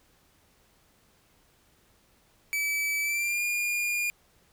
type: tone with pitch glide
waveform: 45% pulse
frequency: 2300 to 2421 Hz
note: D7 to D#7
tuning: -37 to -48 cents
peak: -26 dBFS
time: 2.53-4.1 s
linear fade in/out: 0 ms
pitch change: +89 cents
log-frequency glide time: 3.01-3.42 s
effects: pink hiss -64 dBFS RMS until 4.52 s